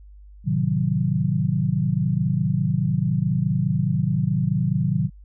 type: chord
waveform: sine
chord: A diminished seventh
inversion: none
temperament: equal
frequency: 110 / 130.81 / 155.56 / 185 Hz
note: A2 / C3 / Eb3 / Gb3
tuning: 0 / 0 / 0 / 0 cents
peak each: -27 / -24 / -23 / -24 dBFS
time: 0.44-5.1 s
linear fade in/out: 50 ms
effects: added 50 Hz sine -42 dBFS peak until 5.24 s